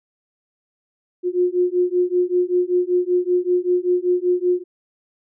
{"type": "beating tone pair", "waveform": "sine", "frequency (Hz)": [356, 361.2], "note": ["F4", "F#4"], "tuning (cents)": [33, -42], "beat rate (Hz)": 5.2, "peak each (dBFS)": -19, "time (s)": [1.23, 4.64], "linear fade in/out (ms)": 50, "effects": []}